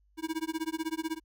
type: tone with tremolo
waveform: square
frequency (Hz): 320.8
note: E4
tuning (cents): -47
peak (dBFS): -29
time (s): 0.17-1.2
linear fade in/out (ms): 50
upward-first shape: sine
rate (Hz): 16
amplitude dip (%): 100
effects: added 50 Hz sine -64 dBFS peak until 1.24 s